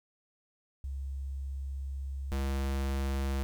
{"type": "tone pair in turn", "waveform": ["sine", "square"], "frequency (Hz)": [68, 68], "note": ["C#2", "C#2"], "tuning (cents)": [-33, -33], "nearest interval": "unison", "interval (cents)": 0, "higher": "neither", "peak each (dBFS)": [-34, -30], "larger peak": "second", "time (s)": [[0.84, 2.32], [2.32, 3.43]], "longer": "first", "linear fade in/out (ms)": 0, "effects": ["11-bit"]}